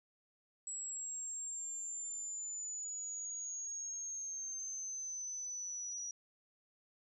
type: exponential sweep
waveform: sine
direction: down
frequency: 7760 to 5800 Hz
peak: -40 dBFS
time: 0.67-6.11 s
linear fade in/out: 2 ms
effects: none